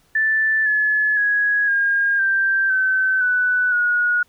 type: tone with pitch steps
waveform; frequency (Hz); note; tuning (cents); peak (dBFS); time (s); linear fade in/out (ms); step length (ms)
sine; 1760 / 1711.9 / 1665.1 / 1619.5 / 1575.2 / 1532.2 / 1490.3 / 1449.5; A6 / A6 / G#6 / G#6 / G6 / G6 / F#6 / F#6; 0 / -48 / +4 / -44 / +8 / -40 / +12 / -36; -15; 0.15-4.23; 5; 510
effects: pink hiss -59 dBFS RMS until 4.28 s